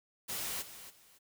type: noise with echo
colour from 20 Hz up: white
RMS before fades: -38 dBFS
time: 0.28-0.63 s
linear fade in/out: 20 ms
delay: 280 ms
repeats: 2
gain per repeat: -12 dB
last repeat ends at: 1.19 s
effects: none